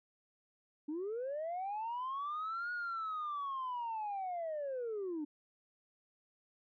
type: linear two-way sweep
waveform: sine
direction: up then down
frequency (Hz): 286.9 to 1455 to 286.9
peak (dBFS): -35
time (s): 0.88-5.25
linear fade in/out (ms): 10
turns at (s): 2.72
effects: tanh soft clip ceiling -34 dBFS